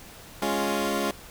15% pulse chord, Db major, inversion second, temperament equal, 207.7 / 277.2 / 349.2 Hz, Ab3 / Db4 / F4, 0 / 0 / 0 cents, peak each -22 / -23 / -23 dBFS, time 0.42-1.11 s, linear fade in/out 2 ms, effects pink hiss -46 dBFS RMS until 1.3 s

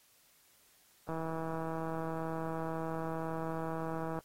click train, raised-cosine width 1 ms, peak -25 dBFS, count 503, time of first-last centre 1.09-4.189 s, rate 162 Hz, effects white hiss -66 dBFS RMS until 4.24 s + AAC 48 kbps

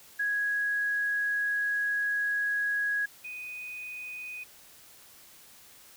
sine tone pair in turn, 1661.2 / 2489 Hz, G#6 / D#7, 0 / 0 cents, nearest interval perfect fifth, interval 700 cents, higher second, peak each -26 / -37 dBFS, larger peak first, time 0.19-3.06 / 3.24-4.44 s, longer first, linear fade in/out 10 ms, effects white hiss -54 dBFS RMS until 5.96 s

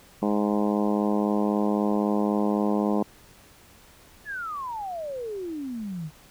harmonic tone, 103.83 Hz, G#2, in tune, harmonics 2 / 3 / 4 / 5 / 6 / 7 / 8 / 9 / 10, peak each -24 / -28 / -30 / -32 / -34 / -35 / -36 / -37 / -38 dBFS, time 0.22-3.03 s, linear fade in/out 5 ms
sine exponential sweep, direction down, 1760 to 146.83 Hz, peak -30 dBFS, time 4.25-6.11 s, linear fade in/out 50 ms
effects pink hiss -53 dBFS RMS until 6.3 s

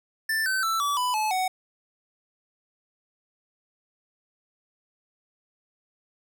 square tone with pitch steps, 1773 / 1534.6 / 1328.2 / 1149.6 / 995.1 / 861.3 / 745.5 Hz, A6 / G6 / E6 / D6 / B5 / A5 / F#5, +13 / -37 / +13 / -37 / +13 / -37 / +13 cents, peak -24 dBFS, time 0.29-1.48 s, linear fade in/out 5 ms, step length 170 ms, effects none

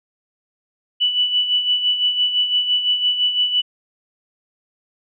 sine tone with tremolo, 2966 Hz, F#7, 4 cents sharp, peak -13 dBFS, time 1-3.62 s, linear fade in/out 20 ms, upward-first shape sine, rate 5.9 Hz, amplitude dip 60%, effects none

